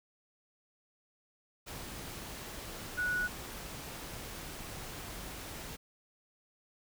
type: tone in noise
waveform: sine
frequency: 1468 Hz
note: F#6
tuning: 14 cents flat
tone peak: -30 dBFS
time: 2.97-3.28 s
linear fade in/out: 20 ms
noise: pink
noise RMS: -44 dBFS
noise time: 1.66-5.77 s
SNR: +11 dB
effects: none